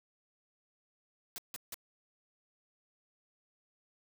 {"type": "noise bursts", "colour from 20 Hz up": "white", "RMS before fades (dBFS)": -42, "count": 3, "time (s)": [1.36, 1.743], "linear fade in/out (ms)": 0, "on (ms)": 21, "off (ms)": 160, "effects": []}